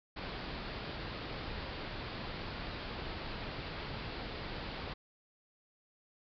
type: low-pass noise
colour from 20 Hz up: pink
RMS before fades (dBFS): -42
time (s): 0.16-4.94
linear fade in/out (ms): 10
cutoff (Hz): 4900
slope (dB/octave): 96
effects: none